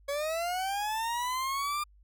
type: linear sweep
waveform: 40% pulse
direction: up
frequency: 556 to 1205 Hz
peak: -29 dBFS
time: 0.08-1.84 s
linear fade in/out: 10 ms
effects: added 50 Hz sine -56 dBFS peak until 2.03 s